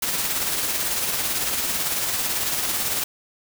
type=noise with tremolo; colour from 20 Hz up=white; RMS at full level=-23 dBFS; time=0.02-3.04 s; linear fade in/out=5 ms; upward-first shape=sine; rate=18 Hz; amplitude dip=35%; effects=none